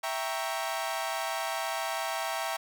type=chord; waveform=sawtooth; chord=E diminished seventh; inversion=none; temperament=equal; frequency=659.3 / 784 / 932.3 / 1108.7 Hz; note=E5 / G5 / Bb5 / Db6; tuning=0 / 0 / 0 / 0 cents; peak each=-31 / -32 / -33 / -35 dBFS; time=0.03-2.57 s; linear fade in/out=10 ms; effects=none